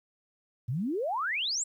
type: exponential sweep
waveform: sine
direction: up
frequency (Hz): 110 to 8080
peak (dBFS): -28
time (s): 0.68-1.64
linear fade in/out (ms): 10
effects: 11-bit